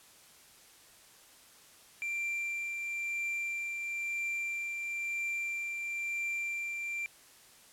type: tone with tremolo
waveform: triangle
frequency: 2362 Hz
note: D7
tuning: 9 cents sharp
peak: -30 dBFS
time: 2.02-7.06 s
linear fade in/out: 0 ms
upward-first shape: triangle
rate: 1 Hz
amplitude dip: 35%
effects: white hiss -58 dBFS RMS until 7.72 s + low-pass 12000 Hz 12 dB/octave